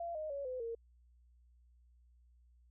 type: tone with pitch steps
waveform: sine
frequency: 683 / 619.1 / 561.2 / 508.7 / 461.1 Hz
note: F5 / D#5 / C#5 / C5 / A#4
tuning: -39 / -9 / +21 / -49 / -19 cents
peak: -38 dBFS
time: 0-0.75 s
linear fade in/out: 5 ms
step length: 150 ms
effects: added 60 Hz sine -63 dBFS peak until 2.7 s